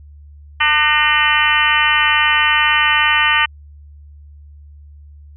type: harmonic tone with a mistuned harmonic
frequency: 300.2 Hz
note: D4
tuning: 38 cents sharp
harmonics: 3 / 4 / 5 / 6 / 7 / 8 / 9 / 10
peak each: -21 / -19 / -21 / -16 / -22 / -21 / -21 / -19 dBFS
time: 0.6-3.46 s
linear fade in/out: 10 ms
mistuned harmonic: 6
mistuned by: +41 cents
effects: added 73 Hz sine -37 dBFS peak until 5.36 s